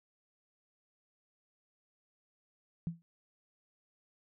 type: tone with exponential decay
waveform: sine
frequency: 167.6 Hz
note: E3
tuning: 29 cents sharp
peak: -29 dBFS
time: 2.87-3.02 s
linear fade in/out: 0 ms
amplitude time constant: 31 ms
effects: none